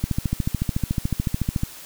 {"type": "click train", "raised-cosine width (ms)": 5, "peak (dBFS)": -9, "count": 23, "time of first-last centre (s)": [0.04, 1.634], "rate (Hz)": 13.8, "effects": ["white hiss -41 dBFS RMS until 1.85 s"]}